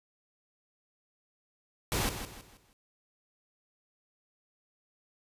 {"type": "noise with echo", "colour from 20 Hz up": "pink", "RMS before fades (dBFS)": -30, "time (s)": [1.92, 2.09], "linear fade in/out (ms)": 0, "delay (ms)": 160, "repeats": 4, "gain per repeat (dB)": -9, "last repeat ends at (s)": 2.73, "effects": ["resampled to 32000 Hz"]}